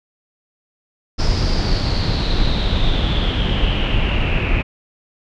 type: noise with low-pass filter sweep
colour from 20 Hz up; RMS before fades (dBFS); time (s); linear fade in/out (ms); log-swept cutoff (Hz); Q
brown; -17; 1.18-4.63; 20; 5200 to 2500; 7.9
effects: none